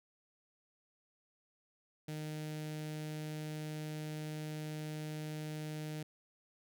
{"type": "tone with notch filter", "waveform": "sawtooth", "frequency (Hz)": 153.5, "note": "D#3", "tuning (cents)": -23, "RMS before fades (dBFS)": -42, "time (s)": [2.08, 6.03], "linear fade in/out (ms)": 5, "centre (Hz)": 1100, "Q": 1.3, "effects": []}